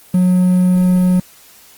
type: tone with quantisation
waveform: triangle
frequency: 181.9 Hz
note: F#3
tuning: 29 cents flat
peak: -7 dBFS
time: 0.14-1.2 s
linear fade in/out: 5 ms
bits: 6
effects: white hiss -44 dBFS RMS until 1.77 s + Opus 24 kbps